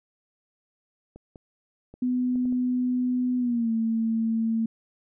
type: clicks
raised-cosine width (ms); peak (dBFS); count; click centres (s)
2; -31; 6; 1.16 / 1.358 / 1.94 / 2.357 / 2.455 / 2.525
type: tone with pitch glide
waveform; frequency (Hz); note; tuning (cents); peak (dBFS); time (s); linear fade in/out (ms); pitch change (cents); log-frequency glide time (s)
sine; 250 to 225.3; B3 to A3; +21 to +41; -22; 2.02-4.66; 5; -180; 3.38-3.71
effects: none